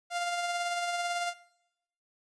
sawtooth tone with tremolo, 698.5 Hz, F5, in tune, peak -25 dBFS, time 0.1-1.34 s, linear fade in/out 50 ms, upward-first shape sine, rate 18 Hz, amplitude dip 30%, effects noise-tail reverb RT60 0.8 s tail -18 dB re dry + resampled to 22050 Hz

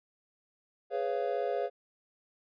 triangle chord, C# dominant seventh, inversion second, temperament just, 415.8 / 498.9 / 554.4 / 693 Hz, G#4 / B4 / C#5 / E#5, +2 / +17 / 0 / -14 cents, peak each -33 dBFS, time 0.9-1.7 s, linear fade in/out 50 ms, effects resampled to 11025 Hz

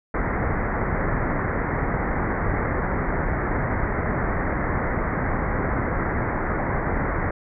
pink low-pass noise, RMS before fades -24 dBFS, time 0.14-7.31 s, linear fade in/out 5 ms, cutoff 2100 Hz, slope 96 dB/octave, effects none

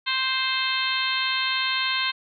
harmonic tone, 523.3 Hz, C5, in tune, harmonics 2 / 3 / 4 / 5 / 6 / 7 / 8, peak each -30 / -30 / -30 / -30 / -30 / -30 / -30 dBFS, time 0.06-2.12 s, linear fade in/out 20 ms, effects none

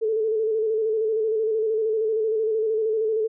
sine tone with vibrato, 438.5 Hz, A4, 6 cents flat, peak -20 dBFS, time 0.01-3.28 s, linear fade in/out 20 ms, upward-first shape square, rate 13 Hz, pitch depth 37 cents each way, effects none

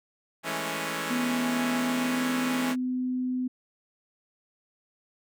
5% pulse chord, A major seventh, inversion second, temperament equal, 164.81 / 207.7 / 220 / 277.2 Hz, E3 / G#3 / A3 / C#4, 0 / 0 / 0 / 0 cents, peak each -23 / -26 / -26 / -22 dBFS, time 0.43-2.76 s, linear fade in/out 50 ms
sine tone with pitch glide, 246.9 to 253.4 Hz, B3 to B3, 0 to +45 cents, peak -26 dBFS, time 1.1-3.48 s, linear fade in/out 10 ms, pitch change +45 cents, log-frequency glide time 1.61-2.24 s
effects none

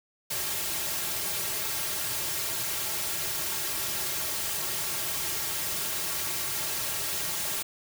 white noise with comb filter, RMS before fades -31 dBFS, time 0.3-7.63 s, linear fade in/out 10 ms, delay 4 ms, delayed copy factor -0.8, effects none

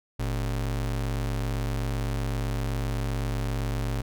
square ring-modulated tone, 82.7 Hz, E2, 6 cents sharp, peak -24 dBFS, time 0.19-4.02 s, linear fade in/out 10 ms, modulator 33.9 Hz, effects none

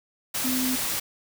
sine tone in noise, 255.7 Hz, C4, 40 cents flat, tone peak -25 dBFS, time 0.44-0.76 s, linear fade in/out 10 ms, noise white, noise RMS -28 dBFS, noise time 0.34-1 s, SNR 0 dB, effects none

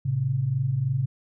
sine tone pair together, 111.4 / 134.58 Hz, A2 / C3, +22 / +49 cents, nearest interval minor third, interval 327 cents, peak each -28 / -23 dBFS, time 0.05-1.06 s, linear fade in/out 10 ms, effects none

